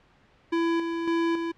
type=tone with tremolo; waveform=square; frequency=334 Hz; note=E4; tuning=23 cents sharp; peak=-23 dBFS; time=0.52-1.52 s; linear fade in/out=10 ms; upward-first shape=square; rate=1.8 Hz; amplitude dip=45%; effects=pink hiss -60 dBFS RMS until 1.57 s + low-pass 3000 Hz 12 dB/octave